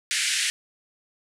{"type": "band-pass noise", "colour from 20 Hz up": "pink", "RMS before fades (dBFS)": -25, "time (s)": [0.11, 0.5], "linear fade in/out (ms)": 0, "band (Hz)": [1700, 10000], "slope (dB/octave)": 48, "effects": []}